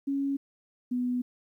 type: tone pair in turn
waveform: sine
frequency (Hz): 277.2 / 247.6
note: C#4 / B3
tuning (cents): 0 / +5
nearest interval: major second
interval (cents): 195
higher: first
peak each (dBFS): -26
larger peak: neither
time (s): 0.07-0.37 / 0.91-1.22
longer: second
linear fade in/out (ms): 10
effects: 11-bit